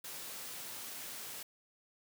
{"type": "high-pass noise", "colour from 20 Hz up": "white", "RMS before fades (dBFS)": -45, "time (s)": [0.04, 1.43], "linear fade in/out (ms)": 5, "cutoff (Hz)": 110, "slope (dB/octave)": 12, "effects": []}